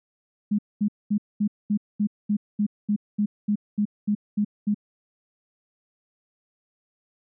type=tone bursts; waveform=sine; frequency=207.7 Hz; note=G#3; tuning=in tune; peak=-19 dBFS; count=15; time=0.51-4.745 s; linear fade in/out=10 ms; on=77 ms; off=220 ms; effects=none